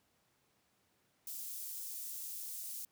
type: high-pass noise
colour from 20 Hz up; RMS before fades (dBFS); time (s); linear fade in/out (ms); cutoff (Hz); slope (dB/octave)
white; -44; 1.27-2.85; 2; 7200; 12
effects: pink hiss -75 dBFS RMS until 2.91 s + high-pass 100 Hz 12 dB/octave